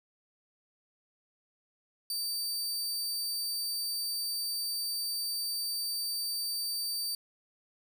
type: tone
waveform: sawtooth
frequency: 4630 Hz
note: D8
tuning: 25 cents flat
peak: -29 dBFS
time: 2.1-7.15 s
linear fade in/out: 2 ms
effects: none